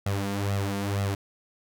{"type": "tone with flanger", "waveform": "sawtooth", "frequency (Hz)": 99.7, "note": "G2", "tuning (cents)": 30, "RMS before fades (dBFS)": -28, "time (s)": [0.06, 1.15], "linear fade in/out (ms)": 5, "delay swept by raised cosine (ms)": [1.5, 4.4], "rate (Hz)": 2.1, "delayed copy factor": 0.7, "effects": []}